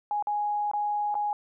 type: tone with dropouts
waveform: sine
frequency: 830.6 Hz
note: G#5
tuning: in tune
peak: -25 dBFS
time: 0.11-1.33 s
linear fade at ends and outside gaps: 1 ms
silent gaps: 0.225-0.271 / 0.714-0.735 / 1.143-1.152 s
effects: none